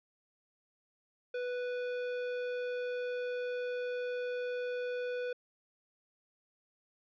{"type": "tone with hard clipping", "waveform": "sine", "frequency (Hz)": 493.9, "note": "B4", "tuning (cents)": 0, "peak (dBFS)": -36, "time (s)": [1.34, 5.33], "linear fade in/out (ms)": 5, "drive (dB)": 14, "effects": ["low-pass 4000 Hz 12 dB/octave"]}